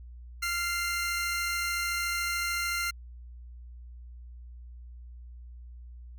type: tone pair together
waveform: sawtooth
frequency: 1384.1 / 2093 Hz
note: F6 / C7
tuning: -16 / 0 cents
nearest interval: perfect fifth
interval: 716 cents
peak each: -28 dBFS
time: 0.42-2.91 s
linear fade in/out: 10 ms
effects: added 60 Hz sine -43 dBFS peak until 6.18 s